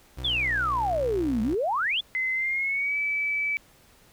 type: tone with vibrato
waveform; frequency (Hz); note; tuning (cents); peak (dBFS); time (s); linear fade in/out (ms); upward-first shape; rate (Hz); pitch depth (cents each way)
30% pulse; 61.74; B1; 0; -31; 0.17-1.55; 10; square; 4.8; 64
type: exponential two-way sweep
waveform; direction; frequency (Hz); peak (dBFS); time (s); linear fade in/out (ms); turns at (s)
sine; down then up; 3600 to 207.7 to 3600; -23; 0.24-2.01; 10; 1.42
type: tone with pitch glide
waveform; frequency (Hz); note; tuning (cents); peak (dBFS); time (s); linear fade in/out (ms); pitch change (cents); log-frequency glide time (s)
sine; 2051 to 2302; C7 to D7; -35 to -35; -24; 2.15-3.57; 0; +200; 2.33-2.97
effects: pink hiss -57 dBFS RMS until 4.12 s